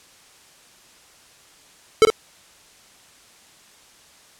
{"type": "tone with echo", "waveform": "square", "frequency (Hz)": 440, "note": "A4", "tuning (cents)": 0, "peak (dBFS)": -9, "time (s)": [2.02, 2.05], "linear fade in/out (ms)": 0, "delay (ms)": 51, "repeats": 1, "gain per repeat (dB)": -6, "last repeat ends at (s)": 2.101, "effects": ["white hiss -51 dBFS RMS until 4.39 s", "low-pass 9000 Hz 12 dB/octave"]}